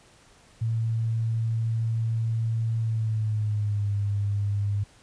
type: tone with pitch glide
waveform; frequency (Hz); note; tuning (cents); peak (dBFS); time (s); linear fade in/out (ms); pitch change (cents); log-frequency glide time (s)
sine; 113.3 to 101.52; A#2 to G#2; -49 to -39; -23; 0.61-4.84; 10; -190; 2.79-3.91
effects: pink hiss -56 dBFS RMS until 5.02 s + resampled to 22050 Hz